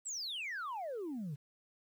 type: exponential sweep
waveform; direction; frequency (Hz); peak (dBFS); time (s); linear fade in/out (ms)
sine; down; 8170 to 133; -36; 0.05-1.36; 20
effects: tanh soft clip ceiling -36 dBFS + 11-bit